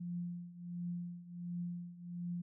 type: tone with tremolo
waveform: sine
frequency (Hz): 174.61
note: F3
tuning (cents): 0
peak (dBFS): -36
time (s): 0-2.42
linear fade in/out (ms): 10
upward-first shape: triangle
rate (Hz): 1.4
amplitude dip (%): 85
effects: none